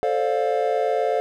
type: chord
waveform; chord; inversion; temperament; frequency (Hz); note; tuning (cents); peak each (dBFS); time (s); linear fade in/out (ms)
triangle; D minor seventh; second; just; 440.5 / 528.6 / 587.3 / 704.8; A4 / C5 / D5 / F5; +2 / +18 / 0 / +16; -22 / -23 / -25 / -22; 0.03-1.2; 0
effects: none